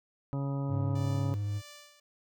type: harmonic tone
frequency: 138.8 Hz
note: C#3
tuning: 3 cents sharp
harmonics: 1 / 2 / 3 / 4 / 5 / 6 / 7 / 9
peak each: -31 / -37 / -47 / -43 / -51 / -51 / -48 / -50 dBFS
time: 0.33-1.34 s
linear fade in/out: 0 ms
type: tone with vibrato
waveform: triangle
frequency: 102.2 Hz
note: G#2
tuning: 27 cents flat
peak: -28 dBFS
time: 0.68-1.62 s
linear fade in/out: 50 ms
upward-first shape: square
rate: 14 Hz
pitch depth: 9 cents each way
type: tone with tremolo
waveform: 5% pulse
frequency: 587.3 Hz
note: D5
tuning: in tune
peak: -36 dBFS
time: 0.95-2 s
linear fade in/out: 5 ms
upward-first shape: sine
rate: 1.7 Hz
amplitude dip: 75%
effects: none